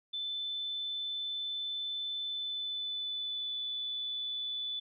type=tone with pitch glide; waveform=sine; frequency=3520 to 3480 Hz; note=A7 to A7; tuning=0 to -20 cents; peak=-34 dBFS; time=0.13-4.8 s; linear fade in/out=10 ms; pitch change=-20 cents; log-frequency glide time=2.23-3.54 s; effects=none

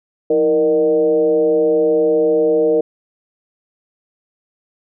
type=tone with frequency modulation; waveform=sine; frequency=466.2 Hz; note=A#4; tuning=in tune; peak=-11 dBFS; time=0.3-2.81 s; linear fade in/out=5 ms; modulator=144 Hz; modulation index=0.78; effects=none

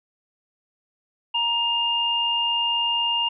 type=tone pair together; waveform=sine; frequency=939.5 / 2818 Hz; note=A#5 / F7; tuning=+13 / +15 cents; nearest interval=octave + perfect fifth; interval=1902 cents; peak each=-26 / -21 dBFS; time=1.34-3.29 s; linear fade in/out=10 ms; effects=none

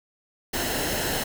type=noise with comb filter; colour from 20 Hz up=pink; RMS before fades=-27 dBFS; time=0.53-1.24 s; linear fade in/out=10 ms; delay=0.85 ms; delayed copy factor=-0.55; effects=none

